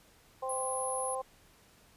harmonic tone, 261.6 Hz, C4, in tune, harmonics 2 / 3 / 4, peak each -36 / -38 / -39 dBFS, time 0.42-1.22 s, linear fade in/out 10 ms
sine tone, 10548 Hz, E9, in tune, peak -36 dBFS, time 0.49-1.15 s, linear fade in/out 5 ms
effects pink hiss -62 dBFS RMS until 1.96 s + resampled to 32000 Hz

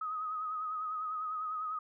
sine tone with vibrato, 1259 Hz, D#6, 20 cents sharp, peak -34 dBFS, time 0.01-1.79 s, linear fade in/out 5 ms, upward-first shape triangle, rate 10 Hz, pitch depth 52 cents each way, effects none

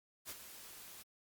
white noise with ADSR envelope, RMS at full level -44 dBFS, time 0.25-1.03 s, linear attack 49 ms, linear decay 43 ms, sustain -9 dB, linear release 10 ms, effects Opus 48 kbps

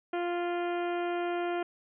harmonic tone with a mistuned harmonic, 349.2 Hz, F4, in tune, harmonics 1 / 2 / 3 / 4 / 5 / 6 / 7 / 8 / 9, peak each -31 / -34 / -44 / -41 / -47 / -49 / -47 / -52 / -52 dBFS, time 0.13-1.63 s, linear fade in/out 5 ms, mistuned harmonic 6, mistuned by -18 cents, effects none

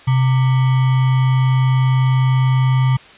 sine tone with sample-and-hold, 130 Hz, C3, 11 cents flat, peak -11 dBFS, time 0.07-2.97 s, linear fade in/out 10 ms, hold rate 1050 Hz, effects white hiss -42 dBFS RMS until 3.17 s + resampled to 8000 Hz

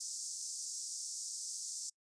pink band-pass noise, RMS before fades -43 dBFS, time 0-1.9 s, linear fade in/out 10 ms, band 5200 to 8900 Hz, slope 48 dB/octave, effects noise-tail reverb RT60 0.1 s tail -25 dB re dry + resampled to 22050 Hz

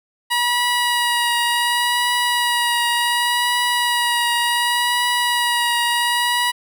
15% pulse tone with vibrato, 962 Hz, B5, 46 cents flat, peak -10 dBFS, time 0.3-6.52 s, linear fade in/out 20 ms, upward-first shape triangle, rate 0.68 Hz, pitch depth 20 cents each way, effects none

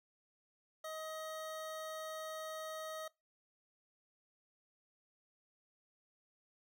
25% pulse tone, 630 Hz, D#5, 21 cents sharp, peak -39 dBFS, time 0.84-3.08 s, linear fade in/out 5 ms, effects noise-tail reverb RT60 0.2 s tail -21 dB re dry

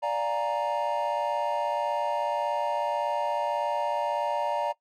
triangle chord, Bb dominant seventh, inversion first, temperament equal with one note detuned, 587.3 / 703.7 / 830.6 / 932.3 Hz, D5 / F5 / Ab5 / Bb5, 0 / +13 / 0 / 0 cents, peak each -28 / -32 / -33 / -27 dBFS, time 0.02-4.73 s, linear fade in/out 20 ms, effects noise-tail reverb RT60 0.1 s tail -19 dB re dry

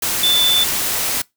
sine tone in noise, 3520 Hz, A7, in tune, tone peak -12 dBFS, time 0.23-0.64 s, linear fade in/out 5 ms, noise white, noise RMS -20 dBFS, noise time 0.02-1.22 s, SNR +5 dB, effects noise-tail reverb RT60 0.2 s tail -24 dB re dry

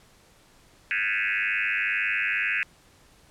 sine tone with frequency modulation, 2093 Hz, C7, in tune, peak -23 dBFS, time 0.91-2.63 s, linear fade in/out 0 ms, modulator 102 Hz, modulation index 5.6, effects pink hiss -57 dBFS RMS until 3.3 s + low-pass 11000 Hz 12 dB/octave

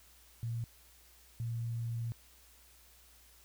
sine tone bursts at uneven times, 116.54 Hz, A#2, in tune, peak -34 dBFS, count 2, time 0.43-0.64 / 1.4-2.12 s, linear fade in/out 0 ms, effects added 60 Hz sine -64 dBFS peak until 3.44 s + white hiss -62 dBFS RMS until 3.44 s

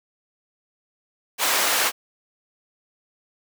pink high-pass noise, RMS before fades -21 dBFS, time 1.38-1.92 s, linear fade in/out 50 ms, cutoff 710 Hz, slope 12 dB/octave, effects none

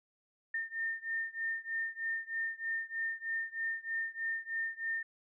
sine beating tone pair, 1813 / 1816.2 Hz, A#6 / A#6, -49 / -46 cents, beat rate 3.2 Hz, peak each -37 / -38 dBFS, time 0.54-5.03 s, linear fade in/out 5 ms, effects none

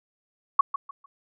sine tone with echo, 1114 Hz, C#6, 8 cents sharp, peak -11 dBFS, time 0.59-0.61 s, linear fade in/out 5 ms, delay 150 ms, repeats 3, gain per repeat -12 dB, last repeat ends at 1.06 s, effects none

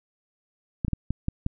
clicks, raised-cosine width 5 ms, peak -13 dBFS, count 6, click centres 0.848 / 0.882 / 0.933 / 1.106 / 1.284 / 1.464 s, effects none

